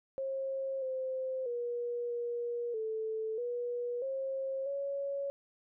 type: tone with pitch steps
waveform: sine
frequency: 537 / 521 / 479.8 / 476.6 / 439.8 / 484 / 536 / 558 Hz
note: C5 / C5 / A#4 / A#4 / A4 / B4 / C5 / C#5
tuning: +45 / -7 / +50 / +38 / -1 / -35 / +42 / +11 cents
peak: -33 dBFS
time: 0.18-5.3 s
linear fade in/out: 0 ms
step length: 640 ms
effects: none